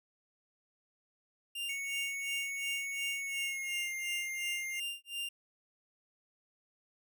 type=tone with tremolo; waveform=45% pulse; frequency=2794 Hz; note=F7; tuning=in tune; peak=-35 dBFS; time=1.55-5.29 s; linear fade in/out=5 ms; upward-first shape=sine; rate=2.8 Hz; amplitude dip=100%
type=tone with pitch glide; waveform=square; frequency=2217 to 2112 Hz; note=C#7 to C7; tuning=0 to +16 cents; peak=-37 dBFS; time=1.69-4.8 s; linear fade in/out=5 ms; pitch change=-84 cents; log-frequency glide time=3.21-3.88 s
effects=none